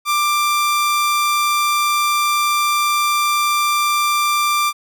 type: tone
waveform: sawtooth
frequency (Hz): 1183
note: D6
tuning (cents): +12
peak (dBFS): -11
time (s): 0.05-4.73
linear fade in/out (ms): 50
effects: none